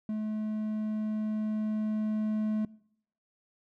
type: tone with level ramp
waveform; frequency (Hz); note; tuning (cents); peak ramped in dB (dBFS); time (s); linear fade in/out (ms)
triangle; 215; A3; -40; -28 to -24; 0.09-2.65; 2
effects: noise-tail reverb RT60 0.7 s tail -23 dB re dry